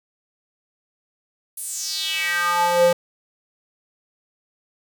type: tone with high-pass filter sweep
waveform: square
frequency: 174.61 Hz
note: F3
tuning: in tune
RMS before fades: -21 dBFS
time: 1.57-2.93 s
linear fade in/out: 5 ms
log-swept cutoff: 11000 to 410 Hz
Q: 4.2
effects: none